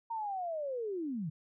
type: linear sweep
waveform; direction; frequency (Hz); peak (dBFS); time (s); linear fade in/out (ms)
sine; down; 932.3 to 141.7; -34; 0.1-1.3; 10
effects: none